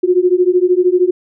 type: beating tone pair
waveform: sine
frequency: 355.1 / 368.1 Hz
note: F4 / F#4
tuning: +29 / -9 cents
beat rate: 13 Hz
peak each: -12 dBFS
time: 0.03-1.11 s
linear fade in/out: 10 ms
effects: none